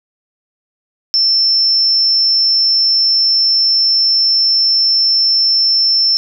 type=tone; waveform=sine; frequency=5350 Hz; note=E8; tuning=25 cents sharp; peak=-9 dBFS; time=1.14-6.17 s; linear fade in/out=0 ms; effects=none